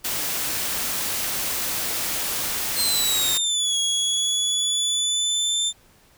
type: noise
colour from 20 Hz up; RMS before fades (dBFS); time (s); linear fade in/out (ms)
white; -26; 0.04-3.38; 10
type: exponential two-way sweep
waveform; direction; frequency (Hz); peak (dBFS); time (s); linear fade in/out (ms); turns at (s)
25% pulse; down then up; 4205 to 3322 to 3571; -16; 2.75-5.73; 50; 3.78
effects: pink hiss -56 dBFS RMS until 6.17 s